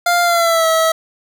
25% pulse tone with pitch glide, 698.5 to 648 Hz, F5 to E5, 0 to -30 cents, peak -8 dBFS, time 0.06-0.92 s, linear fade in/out 5 ms, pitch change -130 cents, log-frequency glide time 0.23-0.67 s, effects none

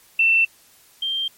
sine tone pair in turn, 2683 / 3170 Hz, E7 / G7, +30 / +19 cents, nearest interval minor third, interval 289 cents, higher second, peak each -13 / -21 dBFS, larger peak first, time 0.19-0.45 / 1.02-1.28 s, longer neither, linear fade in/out 5 ms, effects white hiss -53 dBFS RMS until 1.37 s + MP3 64 kbps

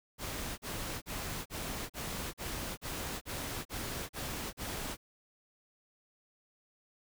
pink noise bursts, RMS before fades -39 dBFS, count 11, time 0.18-4.97 s, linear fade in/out 50 ms, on 400 ms, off 39 ms, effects none

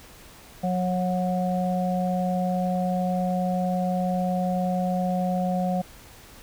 harmonic tone, 182.2 Hz, F#3, 26 cents flat, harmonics 1 / 3 / 4, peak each -24 / -30 / -28 dBFS, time 0.63-5.82 s, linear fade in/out 10 ms, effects pink hiss -48 dBFS RMS until 6.42 s

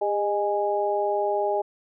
sine tone cluster, 405 / 616 / 827 Hz, G#4 / D#5 / G#5, -43 / -17 / -8 cents, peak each -26 dBFS, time 0.01-1.62 s, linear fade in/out 10 ms, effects none

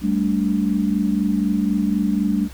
sine chord, G suspended second, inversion none, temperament equal with one note detuned, 196 / 220 / 291 Hz, G3 / A3 / D4, 0 / 0 / -16 cents, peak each -20 / -21 / -23 dBFS, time 0.01-2.49 s, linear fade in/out 50 ms, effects added 67 Hz sine -38 dBFS peak until 2.53 s + pink hiss -44 dBFS RMS until 2.53 s

